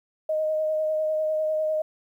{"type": "tone with vibrato", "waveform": "sine", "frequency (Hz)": 622.3, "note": "D#5", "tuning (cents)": 0, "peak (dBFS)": -22, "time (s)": [0.29, 1.82], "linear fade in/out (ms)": 5, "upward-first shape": "sine", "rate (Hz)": 10, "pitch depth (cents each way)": 16, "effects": ["10-bit"]}